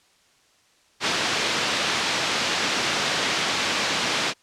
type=band-pass noise; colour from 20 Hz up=white; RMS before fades=-24 dBFS; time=1-4.34 s; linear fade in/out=50 ms; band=140 to 4500 Hz; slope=12 dB/octave; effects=white hiss -60 dBFS RMS until 4.42 s + low-pass 7000 Hz 12 dB/octave

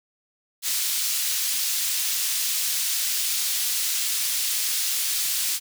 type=high-pass noise; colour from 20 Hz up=pink; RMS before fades=-25 dBFS; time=0.62-5.6 s; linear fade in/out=50 ms; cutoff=4000 Hz; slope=12 dB/octave; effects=none

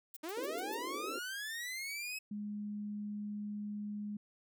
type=noise bursts; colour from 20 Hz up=violet; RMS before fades=-47 dBFS; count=5; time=0.14-0.75 s; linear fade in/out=5 ms; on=26 ms; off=120 ms
type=linear sweep; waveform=sawtooth; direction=up; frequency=296.6 to 2581 Hz; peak=-36 dBFS; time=0.23-2.19 s; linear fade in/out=10 ms
type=band-pass noise; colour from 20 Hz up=pink; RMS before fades=-43 dBFS; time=0.37-1.19 s; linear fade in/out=5 ms; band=300 to 500 Hz; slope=48 dB/octave
type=tone; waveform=sine; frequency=207.7 Hz; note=G#3; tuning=in tune; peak=-38 dBFS; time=2.31-4.17 s; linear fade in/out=5 ms
effects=none

